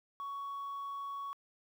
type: tone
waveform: sine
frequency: 1117 Hz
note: C#6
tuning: 13 cents sharp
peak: -36 dBFS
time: 0.2-1.33 s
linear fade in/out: 0 ms
effects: tanh soft clip ceiling -37 dBFS + 11-bit